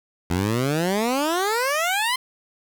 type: exponential sweep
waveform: 15% pulse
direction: up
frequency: 83.6 to 1049 Hz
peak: -14 dBFS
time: 0.3-2.16 s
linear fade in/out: 5 ms
effects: 7-bit